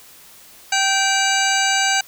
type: harmonic tone with a mistuned harmonic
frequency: 778 Hz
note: G5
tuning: 13 cents flat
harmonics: 1 / 2 / 3 / 4 / 5 / 6 / 8 / 9 / 10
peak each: -21 / -21 / -24 / -25 / -28 / -25 / -25 / -30 / -27 dBFS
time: 0.72-2.01 s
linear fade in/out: 5 ms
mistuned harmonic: 4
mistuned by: -140 cents
effects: white hiss -45 dBFS RMS until 2.07 s